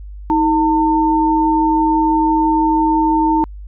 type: tone pair together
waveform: sine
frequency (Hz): 317.7 / 903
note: D#4 / A5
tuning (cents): +36 / +45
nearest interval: octave + tritone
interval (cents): 1809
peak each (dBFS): -14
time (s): 0.3-3.44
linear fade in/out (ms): 0
effects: added 50 Hz sine -29 dBFS peak until 3.67 s